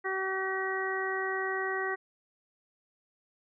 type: harmonic tone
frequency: 381.3 Hz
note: G4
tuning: 48 cents flat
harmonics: 1 / 2 / 3 / 4 / 5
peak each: -34 / -38 / -38 / -38 / -34 dBFS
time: 0.04-1.96 s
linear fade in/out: 20 ms
effects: none